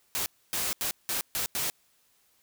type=noise bursts at uneven times; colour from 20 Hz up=white; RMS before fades=-30 dBFS; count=6; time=0.15-0.26 / 0.53-0.73 / 0.81-0.91 / 1.09-1.21 / 1.35-1.46 / 1.55-1.7 s; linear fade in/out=0 ms; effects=white hiss -67 dBFS RMS until 2.42 s